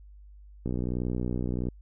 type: click train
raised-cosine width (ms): 3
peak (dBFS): -18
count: 64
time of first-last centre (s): 0.66-1.686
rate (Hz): 61.4
effects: added 50 Hz sine -47 dBFS peak until 1.81 s